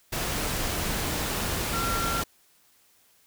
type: tone in noise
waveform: sine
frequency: 1368 Hz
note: F6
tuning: 36 cents flat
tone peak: -29 dBFS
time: 1.73-2.22 s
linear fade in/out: 10 ms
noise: pink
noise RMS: -29 dBFS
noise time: 0.12-2.24 s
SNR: -3 dB
effects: white hiss -62 dBFS RMS until 3.26 s